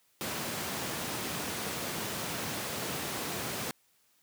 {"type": "high-pass noise", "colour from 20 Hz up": "pink", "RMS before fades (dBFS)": -36, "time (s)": [0.21, 3.71], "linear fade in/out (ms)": 0, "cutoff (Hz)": 130, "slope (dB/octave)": 12, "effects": ["white hiss -69 dBFS RMS until 4.22 s", "high-pass 60 Hz 12 dB/octave"]}